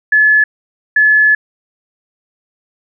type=tone bursts at uneven times; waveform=sine; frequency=1717 Hz; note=A6; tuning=43 cents flat; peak=-6 dBFS; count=2; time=0.12-0.44 / 0.96-1.35 s; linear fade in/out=5 ms; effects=none